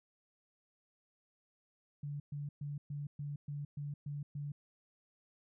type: tone bursts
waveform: sine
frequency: 144.6 Hz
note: D3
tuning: 27 cents flat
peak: -38 dBFS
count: 9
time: 2.03-4.52 s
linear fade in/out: 5 ms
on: 170 ms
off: 120 ms
effects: none